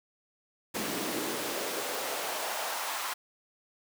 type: noise with high-pass filter sweep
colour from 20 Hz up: pink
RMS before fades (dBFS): -34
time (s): 0.74-3.14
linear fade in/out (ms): 10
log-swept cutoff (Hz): 230 to 1000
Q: 1.8
effects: none